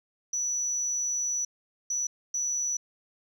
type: tone bursts at uneven times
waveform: sine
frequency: 5920 Hz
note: F#8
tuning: in tune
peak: -25 dBFS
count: 3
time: 0.33-1.45 / 1.9-2.07 / 2.34-2.77 s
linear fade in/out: 5 ms
effects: tanh soft clip ceiling -24 dBFS